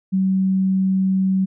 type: tone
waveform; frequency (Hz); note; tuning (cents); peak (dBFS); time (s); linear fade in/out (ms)
sine; 190; F#3; +46; -15; 0.12-1.46; 20
effects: none